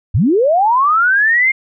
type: linear sweep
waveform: sine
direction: up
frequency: 72.3 to 2147 Hz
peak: -9 dBFS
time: 0.14-1.52 s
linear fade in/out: 10 ms
effects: none